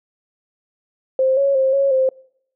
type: tone with pitch steps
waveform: sine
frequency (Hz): 525 / 554 / 530 / 551 / 524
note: C5 / C#5 / C5 / C#5 / C5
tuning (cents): +6 / -1 / +22 / -11 / +2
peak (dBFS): -13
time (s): 1.19-2.09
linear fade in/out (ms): 2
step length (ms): 180
effects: noise-tail reverb RT60 0.7 s tail -26 dB re dry